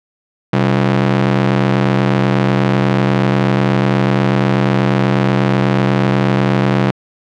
sawtooth ring-modulated tone, 160.3 Hz, E3, 48 cents flat, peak -4 dBFS, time 0.53-6.91 s, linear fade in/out 2 ms, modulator 34.1 Hz, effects low-pass 3000 Hz 12 dB/octave

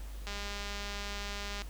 click train, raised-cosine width 0.2 ms, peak -23 dBFS, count 275, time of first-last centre 0.27-1.62 s, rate 203 Hz, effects added 50 Hz sine -40 dBFS peak until 1.69 s + pink hiss -54 dBFS RMS until 1.69 s

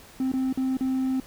triangle tone with dropouts, 261.6 Hz, C4, in tune, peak -20 dBFS, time 0.2-1.2 s, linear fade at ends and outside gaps 2 ms, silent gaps 0.318-0.337 / 0.527-0.574 / 0.77-0.808 s, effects tanh soft clip ceiling -16 dBFS + pink hiss -49 dBFS RMS until 1.26 s

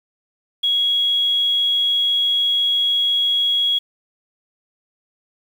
sine tone, 3322 Hz, G#7, in tune, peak -15 dBFS, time 0.63-3.79 s, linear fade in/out 10 ms, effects 7-bit

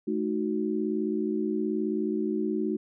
sine chord, D# diminished, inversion second, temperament equal with one note detuned, 216 / 311.1 / 370 Hz, A3 / D#4 / F#4, -32 / 0 / 0 cents, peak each -30 dBFS, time 0.07-2.77 s, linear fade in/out 10 ms, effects none

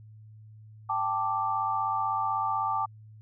sine chord, G suspended second, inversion none, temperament equal, 784 / 880 / 1174.7 Hz, G5 / A5 / D6, 0 / 0 / 0 cents, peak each -32 / -30 / -29 dBFS, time 0.89-2.86 s, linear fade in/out 10 ms, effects added 108 Hz sine -47 dBFS peak until 3.21 s

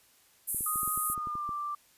pink band-pass noise, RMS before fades -33 dBFS, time 0.47-1.15 s, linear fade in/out 20 ms, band 9400 to 13000 Hz, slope 48 dB/octave
clicks, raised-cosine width 3 ms, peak -32 dBFS, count 11, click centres 0.546 / 0.608 / 0.758 / 0.832 / 0.877 / 0.976 / 1.1 / 1.178 / 1.272 / 1.354 / 1.492 s
sine tone with pitch glide, 1246 to 1177.4 Hz, D#6 to D6, +2 to +4 cents, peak -32 dBFS, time 0.66-1.75 s, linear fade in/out 5 ms, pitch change -98 cents, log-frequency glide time 1.08-1.5 s
effects white hiss -63 dBFS RMS until 1.97 s + resampled to 32000 Hz

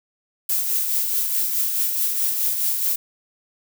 violet noise with tremolo, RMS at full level -20 dBFS, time 0.49-2.96 s, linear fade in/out 5 ms, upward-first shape triangle, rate 4.7 Hz, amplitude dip 45%, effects none

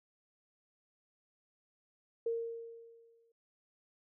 sine tone with exponential decay, 461.2 Hz, A#4, 19 cents flat, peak -30 dBFS, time 2.26-3.32 s, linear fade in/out 5 ms, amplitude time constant 230 ms, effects none

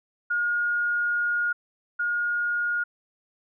sine tone pair in turn, 1430 / 1430 Hz, F6 / F6, +41 / +41 cents, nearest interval unison, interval 0 cents, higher neither, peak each -22 / -23 dBFS, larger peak first, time 0.3-1.53 / 1.99-2.84 s, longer first, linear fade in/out 10 ms, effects none

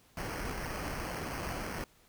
pink noise with sample-and-hold, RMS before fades -38 dBFS, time 0.17-1.84 s, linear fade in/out 2 ms, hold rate 3675 Hz, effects pink hiss -64 dBFS RMS until 2.08 s

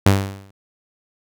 sawtooth tone with exponential decay, 98 Hz, G2, in tune, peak -4 dBFS, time 0.06-0.51 s, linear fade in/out 5 ms, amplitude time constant 97 ms, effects none

